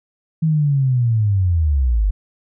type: linear sweep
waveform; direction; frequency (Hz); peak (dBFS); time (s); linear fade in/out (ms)
sine; down; 162.2 to 46.25; -13; 0.42-2.11; 10
effects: none